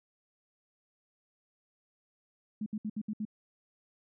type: tone bursts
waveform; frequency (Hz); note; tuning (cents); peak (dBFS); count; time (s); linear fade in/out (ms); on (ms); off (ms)
sine; 213.2; G#3; +46; -32; 6; 2.61-3.252; 5; 52; 66
effects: none